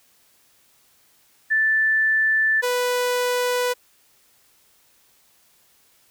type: tone pair in turn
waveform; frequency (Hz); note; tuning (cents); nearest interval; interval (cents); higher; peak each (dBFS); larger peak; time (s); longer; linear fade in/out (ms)
sine / sawtooth; 1760 / 493.9; A6 / B4; 0 / 0; octave + minor seventh; 2200; first; -16; neither; 1.5-2.62 / 2.62-3.74; neither; 20
effects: white hiss -59 dBFS RMS until 6.1 s